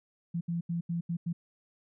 sine tone bursts at uneven times, 170 Hz, F3, 46 cents flat, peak -29 dBFS, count 6, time 0.34-0.41 / 0.48-0.61 / 0.69-0.81 / 0.89-1.01 / 1.09-1.17 / 1.26-1.33 s, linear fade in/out 10 ms, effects none

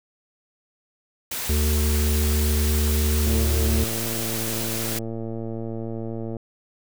white noise, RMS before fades -29 dBFS, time 1.31-4.99 s, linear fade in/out 5 ms
harmonic tone, 74.6 Hz, D2, 28 cents sharp, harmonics 1 / 3 / 5 / 6, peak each -19 / -29 / -33 / -35 dBFS, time 1.49-3.84 s, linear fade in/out 5 ms
click train, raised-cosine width 2 ms, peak -19 dBFS, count 351, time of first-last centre 3.27-6.367 s, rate 113 Hz
effects none

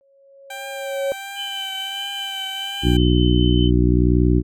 sine tone with exponential growth, 550 Hz, C#5, 14 cents flat, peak -17 dBFS, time 0.01-1.12 s, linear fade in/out 0 ms, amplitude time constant 240 ms
15% pulse tone with vibrato, 785 Hz, G5, 2 cents sharp, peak -24 dBFS, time 0.5-2.97 s, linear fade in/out 5 ms, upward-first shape triangle, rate 1.4 Hz, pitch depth 32 cents each way
sine tone with tremolo, 3049 Hz, G7, 49 cents flat, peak -25 dBFS, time 1.35-3.71 s, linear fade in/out 50 ms, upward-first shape triangle, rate 4.9 Hz, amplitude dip 30%
harmonic tone, 60.8 Hz, B1, 26 cents flat, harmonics 1 / 2 / 3 / 4 / 5 / 6, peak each -17 / -19 / -22 / -24 / -20 / -23 dBFS, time 2.82-4.43 s, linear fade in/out 50 ms
effects none

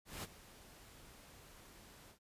pink noise with ADSR envelope, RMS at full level -43 dBFS, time 0.05-2.19 s, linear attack 180 ms, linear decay 33 ms, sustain -16 dB, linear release 100 ms, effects resampled to 32000 Hz

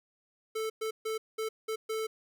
square tone bursts at uneven times, 440 Hz, A4, in tune, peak -32 dBFS, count 6, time 0.55-0.7 / 0.81-0.91 / 1.05-1.18 / 1.38-1.49 / 1.68-1.76 / 1.89-2.07 s, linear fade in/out 10 ms, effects none

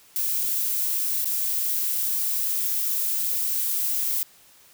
violet noise with dropouts, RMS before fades -25 dBFS, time 0.16-4.23 s, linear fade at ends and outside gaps 0 ms, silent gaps 1.245-1.256 s, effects white hiss -54 dBFS RMS until 4.73 s

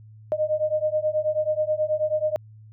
sine beating tone pair, 610 / 619.3 Hz, D#5 / D#5, -34 / -8 cents, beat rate 9.3 Hz, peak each -24 dBFS, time 0.32-2.36 s, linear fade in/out 0 ms, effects added 108 Hz sine -44 dBFS peak until 2.72 s

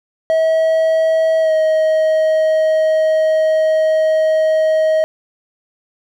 triangle tone with pitch glide, 643 to 630.5 Hz, E5 to D#5, -43 to +23 cents, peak -9 dBFS, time 0.3-5.04 s, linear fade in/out 0 ms, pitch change -34 cents, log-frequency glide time 1.41-1.52 s, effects none

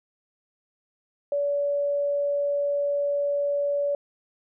sine tone, 572 Hz, D5, 46 cents flat, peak -22 dBFS, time 1.32-3.95 s, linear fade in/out 2 ms, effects none

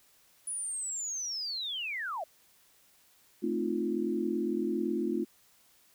sine linear sweep, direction down, 10000 to 587.3 Hz, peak -33 dBFS, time 0.47-2.24 s, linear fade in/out 5 ms
sine chord, F dominant seventh, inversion first, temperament equal, 220 / 261.6 / 311.1 / 349.2 Hz, A3 / C4 / Eb4 / F4, 0 / 0 / 0 / 0 cents, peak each -34 / -36 / -35 / -32 dBFS, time 3.42-5.25 s, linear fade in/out 20 ms
effects white hiss -64 dBFS RMS until 5.94 s

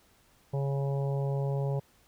harmonic tone, 138.59 Hz, C#3, in tune, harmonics 1 / 3 / 4 / 5 / 6 / 7, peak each -28 / -37 / -38 / -46 / -45 / -49 dBFS, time 0.53-1.8 s, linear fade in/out 10 ms, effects pink hiss -64 dBFS RMS until 2.07 s

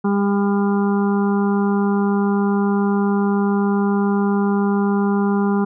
harmonic tone, 200.8 Hz, G3, 42 cents sharp, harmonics 1 / 2 / 4 / 5 / 6 / 7, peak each -16 / -22 / -28 / -30 / -32 / -33 dBFS, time 0.04-5.65 s, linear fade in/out 10 ms, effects none

